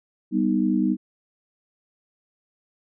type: chord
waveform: sine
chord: G augmented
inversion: none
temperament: equal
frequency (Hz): 196 / 246.9 / 311.1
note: G3 / B3 / D#4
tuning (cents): 0 / 0 / 0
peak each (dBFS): -23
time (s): 0.31-0.97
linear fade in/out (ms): 50
effects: none